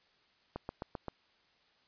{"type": "click train", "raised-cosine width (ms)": 1, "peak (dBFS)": -24, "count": 5, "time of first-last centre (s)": [0.56, 1.083], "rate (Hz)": 7.65, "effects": ["white hiss -69 dBFS RMS until 1.87 s", "resampled to 11025 Hz"]}